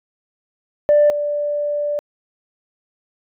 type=tone pair in turn; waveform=sine; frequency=590 / 586.7 Hz; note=D5 / D5; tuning=+8 / -2 cents; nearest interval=unison; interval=10 cents; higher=first; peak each=-8 / -18 dBFS; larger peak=first; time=0.89-1.1 / 1.1-1.99 s; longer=second; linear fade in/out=0 ms; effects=tanh soft clip ceiling -6 dBFS